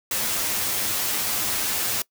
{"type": "noise with comb filter", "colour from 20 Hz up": "white", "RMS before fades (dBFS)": -25, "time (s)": [0.11, 2.02], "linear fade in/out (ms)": 2, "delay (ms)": 9.6, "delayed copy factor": 0.6, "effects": ["noise-tail reverb RT60 0.1 s tail -23 dB re dry"]}